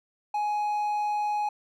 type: tone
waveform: triangle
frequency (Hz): 836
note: G#5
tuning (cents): +11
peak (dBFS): -23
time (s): 0.34-1.49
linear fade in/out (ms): 5
effects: none